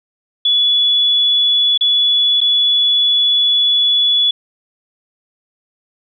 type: tone with dropouts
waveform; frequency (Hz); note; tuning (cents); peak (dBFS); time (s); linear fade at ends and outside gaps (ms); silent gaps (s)
sine; 3417; G#7; +49; -10; 0.45-4.31; 5; 1.777-1.809 / 2.406-2.413
effects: none